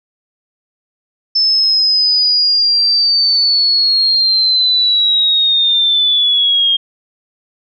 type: linear sweep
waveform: sine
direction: down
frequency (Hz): 5274 to 3220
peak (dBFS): -9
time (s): 1.35-6.77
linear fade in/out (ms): 10
effects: none